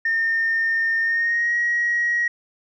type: tone with pitch glide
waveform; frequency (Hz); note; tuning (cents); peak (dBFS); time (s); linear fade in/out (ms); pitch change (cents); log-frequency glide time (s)
sine; 1819 to 1898.4; A#6 to A#6; -43 to +31; -17; 0.05-2.28; 5; +74; 1.01-1.56
effects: tanh soft clip ceiling -14 dBFS